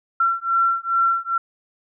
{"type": "beating tone pair", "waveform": "sine", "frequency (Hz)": [1357, 1359.4], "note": ["E6", "F6"], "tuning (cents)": [50, -47], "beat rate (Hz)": 2.4, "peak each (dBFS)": -20, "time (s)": [0.2, 1.38], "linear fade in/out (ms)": 5, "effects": []}